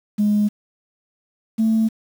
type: tone pair in turn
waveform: sine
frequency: 208.5 / 222 Hz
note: G#3 / A3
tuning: +7 / +16 cents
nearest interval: minor second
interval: 109 cents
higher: second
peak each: -13 dBFS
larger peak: neither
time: 0.18-0.49 / 1.58-1.89 s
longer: neither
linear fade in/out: 20 ms
effects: tanh soft clip ceiling -11 dBFS + 7-bit